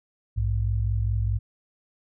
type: tone pair together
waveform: sine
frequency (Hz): 58.95 / 103.83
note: A#1 / G#2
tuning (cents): +20 / 0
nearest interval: minor seventh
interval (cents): 980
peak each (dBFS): -25 / -24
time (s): 0.36-1.39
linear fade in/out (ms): 20
effects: none